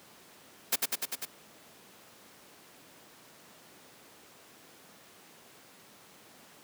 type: noise with echo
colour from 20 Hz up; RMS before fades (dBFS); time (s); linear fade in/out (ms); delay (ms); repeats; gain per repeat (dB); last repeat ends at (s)
white; -26; 0.72-0.76; 10; 99; 5; -2; 1.255
effects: pink hiss -55 dBFS RMS until 6.63 s + high-pass 200 Hz 12 dB/octave